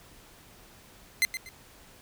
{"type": "tone with echo", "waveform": "sawtooth", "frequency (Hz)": 2068, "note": "C7", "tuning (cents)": -21, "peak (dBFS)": -17, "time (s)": [1.22, 1.25], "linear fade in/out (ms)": 0, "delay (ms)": 120, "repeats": 2, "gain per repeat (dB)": -11, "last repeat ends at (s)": 1.49, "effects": ["pink hiss -54 dBFS RMS until 2.01 s"]}